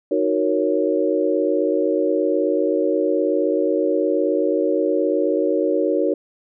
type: chord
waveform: sine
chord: D# minor seventh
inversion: none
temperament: equal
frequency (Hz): 311.1 / 370 / 466.2 / 554.4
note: D#4 / F#4 / A#4 / C#5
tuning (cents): 0 / 0 / 0 / 0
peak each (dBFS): -22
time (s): 0.11-6.14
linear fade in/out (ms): 5
effects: none